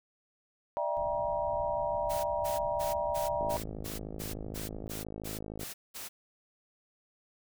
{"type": "chord", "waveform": "sine", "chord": "E half-diminished seventh", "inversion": "third", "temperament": "just", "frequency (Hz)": [593.3, 659.3, 791.1, 949.3], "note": ["D5", "E5", "G5", "Bb5"], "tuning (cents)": [18, 0, 16, 31], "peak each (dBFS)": [-33, -35, -39, -34], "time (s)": [0.77, 3.57], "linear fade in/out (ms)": 0}
{"type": "low-pass noise", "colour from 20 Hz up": "pink", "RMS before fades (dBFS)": -46, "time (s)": [0.97, 4.87], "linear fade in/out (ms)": 0, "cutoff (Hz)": 150, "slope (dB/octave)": 12}
{"type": "noise bursts", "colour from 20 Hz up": "white", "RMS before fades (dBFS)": -42, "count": 12, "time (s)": [2.09, 6.09], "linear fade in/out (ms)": 20, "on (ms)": 150, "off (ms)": 200}
{"type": "click train", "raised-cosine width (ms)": 2, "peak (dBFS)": -27, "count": 119, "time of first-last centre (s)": [3.41, 5.632], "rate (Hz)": 53.1}
{"effects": []}